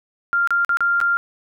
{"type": "tone with dropouts", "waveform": "sine", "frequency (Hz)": 1394, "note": "F6", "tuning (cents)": -4, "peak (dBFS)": -15, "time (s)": [0.33, 1.17], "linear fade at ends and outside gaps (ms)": 0, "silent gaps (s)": [[0.474, 0.506], [0.648, 0.693], [0.771, 0.806], [1.003, 1.013]], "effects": []}